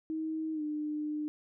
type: tone with pitch glide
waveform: sine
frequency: 316.7 to 301.2 Hz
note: D#4 to D4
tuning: +31 to +44 cents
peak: -32 dBFS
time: 0.1-1.28 s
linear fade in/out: 0 ms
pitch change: -87 cents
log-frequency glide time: 0.53-0.62 s
effects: none